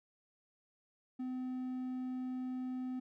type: tone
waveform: triangle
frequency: 255 Hz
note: C4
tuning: 44 cents flat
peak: -35 dBFS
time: 1.19-3 s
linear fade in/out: 10 ms
effects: none